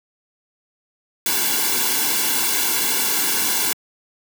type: noise with comb filter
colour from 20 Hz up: white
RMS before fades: -20 dBFS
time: 1.26-3.73 s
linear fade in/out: 2 ms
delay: 1.6 ms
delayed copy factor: -0.85
effects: high-pass 200 Hz 12 dB/octave